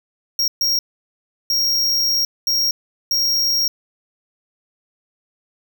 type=tone bursts at uneven times; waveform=square; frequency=5588 Hz; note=F8; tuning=in tune; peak=-16 dBFS; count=5; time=0.39-0.48 / 0.61-0.79 / 1.5-2.25 / 2.47-2.71 / 3.11-3.68 s; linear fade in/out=2 ms; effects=none

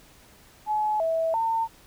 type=tone with pitch steps; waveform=sine; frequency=852 / 652 / 905 Hz; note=G#5 / E5 / A5; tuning=+44 / -19 / +48 cents; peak=-22 dBFS; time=0.66-1.68 s; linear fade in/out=50 ms; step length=340 ms; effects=pink hiss -54 dBFS RMS until 1.86 s

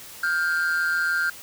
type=tone pair together; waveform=triangle; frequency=1410 / 1576.4 Hz; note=F6 / G6; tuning=+16 / +9 cents; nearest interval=major second; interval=193 cents; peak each=-22 dBFS; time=0.23-1.3 s; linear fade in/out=5 ms; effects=white hiss -42 dBFS RMS until 1.42 s

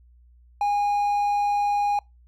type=tone; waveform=triangle; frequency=819 Hz; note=G#5; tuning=24 cents flat; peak=-18 dBFS; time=0.61-1.99 s; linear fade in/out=2 ms; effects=noise-tail reverb RT60 0.2 s tail -26 dB re dry + added 60 Hz sine -51 dBFS peak until 2.27 s

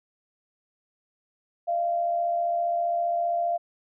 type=tone pair together; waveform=sine; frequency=613 / 688.1 Hz; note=D#5 / F5; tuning=-26 / -26 cents; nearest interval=major second; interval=200 cents; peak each=-34 / -23 dBFS; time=1.67-3.58 s; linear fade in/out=20 ms; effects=none

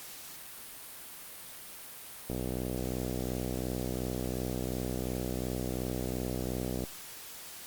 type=click train; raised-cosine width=2 ms; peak=-21 dBFS; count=286; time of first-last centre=2.3-6.838 s; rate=62.8 Hz; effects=white hiss -46 dBFS RMS until 7.66 s + Opus 48 kbps

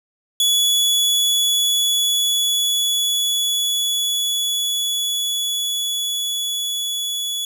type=tone with level ramp; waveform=sawtooth; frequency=3402 Hz; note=G#7; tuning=41 cents sharp; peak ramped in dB=-11 to -19 dBFS; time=0.4-7.45 s; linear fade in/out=2 ms; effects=none

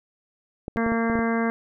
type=clicks; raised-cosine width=2 ms; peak=-17 dBFS; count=7; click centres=0.681 / 0.761 / 0.864 / 0.92 / 1.099 / 1.155 / 1.191 s
type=harmonic tone; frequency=229.1 Hz; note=A#3; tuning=30 cents flat; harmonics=1 / 2 / 3 / 4 / 5 / 6 / 7 / 8 / 9; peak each=-23 / -28 / -31 / -35 / -33 / -39 / -32 / -41 / -36 dBFS; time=0.77-1.5 s; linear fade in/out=0 ms
effects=none

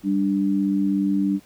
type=tone pair together; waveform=sine; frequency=196.78 / 293.7 Hz; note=G3 / D4; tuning=+7 / 0 cents; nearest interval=perfect fifth; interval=693 cents; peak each=-21 dBFS; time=0.03-1.4 s; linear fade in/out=50 ms; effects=pink hiss -54 dBFS RMS until 1.45 s

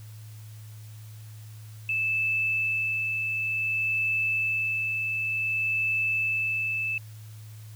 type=tone with tremolo; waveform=sine; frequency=2629 Hz; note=E7; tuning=5 cents flat; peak=-23 dBFS; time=1.89-6.98 s; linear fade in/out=2 ms; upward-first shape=sine; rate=0.55 Hz; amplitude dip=30%; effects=added 108 Hz sine -41 dBFS peak until 7.75 s + white hiss -55 dBFS RMS until 7.75 s

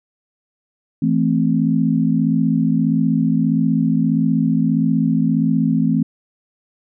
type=chord; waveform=sine; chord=A minor; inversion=second; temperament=equal; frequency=164.81 / 220 / 261.6 Hz; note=E3 / A3 / C4; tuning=0 / 0 / 0 cents; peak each=-18 dBFS; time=1.02-6.03 s; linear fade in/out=5 ms; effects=none

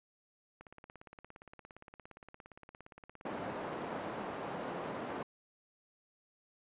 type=click train; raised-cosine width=0.5 ms; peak=-36 dBFS; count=65; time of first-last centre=0.61-4.309 s; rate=17.3 Hz
type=band-pass noise; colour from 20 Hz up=white; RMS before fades=-41 dBFS; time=3.25-5.23 s; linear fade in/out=5 ms; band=160 to 840 Hz; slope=12 dB/octave
effects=resampled to 8000 Hz

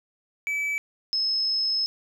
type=tone pair in turn; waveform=triangle / sine; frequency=2300 / 5186 Hz; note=D7 / E8; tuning=-37 / -29 cents; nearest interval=octave + major second; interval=1408 cents; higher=second; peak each=-23 / -22 dBFS; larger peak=second; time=0.47-0.78 / 1.13-1.86 s; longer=second; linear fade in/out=0 ms; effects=none

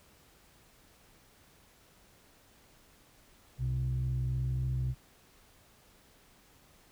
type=tone pair together; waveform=sine; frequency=62.9 / 126.42 Hz; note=B1 / B2; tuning=+32 / +41 cents; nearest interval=octave; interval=1209 cents; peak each=-33 / -29 dBFS; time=3.58-4.95 s; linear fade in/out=50 ms; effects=tanh soft clip ceiling -25 dBFS + pink hiss -62 dBFS RMS until 6.91 s

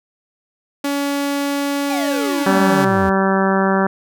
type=tone; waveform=sawtooth; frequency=282.7 Hz; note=C#4; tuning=34 cents sharp; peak=-14 dBFS; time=0.84-2.85 s; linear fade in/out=5 ms
type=exponential sweep; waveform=square; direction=down; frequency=854 to 80.1 Hz; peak=-24 dBFS; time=1.89-3.1 s; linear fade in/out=10 ms
type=harmonic tone; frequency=192.9 Hz; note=G3; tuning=28 cents flat; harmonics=1 / 2 / 3 / 4 / 5 / 6 / 7 / 8 / 9; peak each=-17 / -20 / -22 / -23 / -24 / -25 / -25 / -26 / -27 dBFS; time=2.46-3.87 s; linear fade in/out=5 ms
effects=none

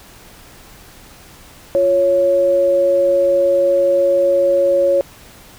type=tone pair together; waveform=sine; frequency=349.2 / 554.3 Hz; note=F4 / C#5; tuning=0 / 0 cents; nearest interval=minor sixth; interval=800 cents; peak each=-21 / -11 dBFS; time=1.75-5.01 s; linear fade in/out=0 ms; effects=pink hiss -42 dBFS RMS until 5.58 s

